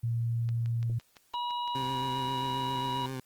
sine tone, 116.54 Hz, A#2, in tune, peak -27 dBFS, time 0.03-0.99 s, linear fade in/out 10 ms
click train, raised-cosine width 0.2 ms, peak -31 dBFS, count 9, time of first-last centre 0.49-1.846 s, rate 5.9 Hz
harmonic tone, 966 Hz, B5, 39 cents flat, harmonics 1 / 3 / 4, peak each -31 / -41 / -43 dBFS, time 1.34-3.06 s, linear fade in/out 0 ms
20% pulse tone with vibrato, 130.81 Hz, C3, in tune, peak -30 dBFS, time 1.75-3.2 s, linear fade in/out 2 ms, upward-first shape sine, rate 7.5 Hz, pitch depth 33 cents each way
effects white hiss -67 dBFS RMS until 3.25 s + Opus 24 kbps

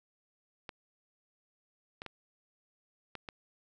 clicks, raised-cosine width 0.3 ms, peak -25 dBFS, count 5, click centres 0.692 / 2.019 / 2.063 / 3.153 / 3.288 s, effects none

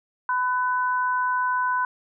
sine tone pair together, 1003 / 1499 Hz, B5 / F#6, +26 / +22 cents, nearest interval perfect fifth, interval 696 cents, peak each -22 / -26 dBFS, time 0.29-1.85 s, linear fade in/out 2 ms, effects none

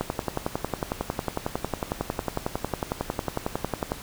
click train, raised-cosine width 1 ms, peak -11 dBFS, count 44, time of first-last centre 0.01-3.919 s, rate 11 Hz, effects pink hiss -41 dBFS RMS until 4.02 s

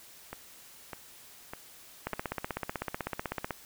two click trains, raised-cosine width 0.5 ms, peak -23 / -17 dBFS, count 4 / 24, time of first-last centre 0.33-2.137 / 2.07-3.507 s, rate 1.66 / 16 Hz, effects white hiss -53 dBFS RMS until 3.65 s

